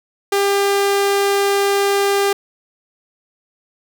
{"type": "tone", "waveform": "sawtooth", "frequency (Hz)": 399.2, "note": "G4", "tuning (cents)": 32, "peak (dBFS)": -10, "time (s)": [0.32, 2.33], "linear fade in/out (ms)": 5, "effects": []}